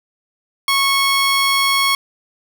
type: tone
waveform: 15% pulse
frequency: 1100 Hz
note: C#6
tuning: 14 cents flat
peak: -7 dBFS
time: 0.68-1.95 s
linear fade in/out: 2 ms
effects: none